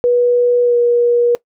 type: tone with pitch glide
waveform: sine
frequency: 486.5 to 478.7 Hz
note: B4 to A#4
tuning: -26 to +46 cents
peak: -9 dBFS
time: 0.04-1.35 s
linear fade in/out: 0 ms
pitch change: -28 cents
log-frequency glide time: 0.63-0.76 s
effects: noise-tail reverb RT60 0.1 s tail -20 dB re dry